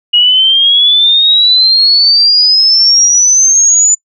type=exponential sweep; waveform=sine; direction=up; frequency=2884 to 7040 Hz; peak=-4 dBFS; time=0.13-3.95 s; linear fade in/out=10 ms; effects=noise-tail reverb RT60 0.1 s tail -23 dB re dry